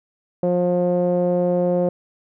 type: tone with low-pass filter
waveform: sawtooth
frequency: 177.7 Hz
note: F3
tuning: 30 cents sharp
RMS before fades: -19 dBFS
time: 0.43-1.89 s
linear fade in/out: 2 ms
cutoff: 560 Hz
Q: 4.7
effects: none